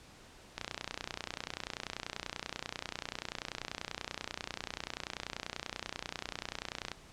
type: click train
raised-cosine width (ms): 0.2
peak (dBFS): -19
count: 193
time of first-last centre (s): 0.58-6.917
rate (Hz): 30.3
effects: pink hiss -56 dBFS RMS until 7.12 s + low-pass 8000 Hz 12 dB/octave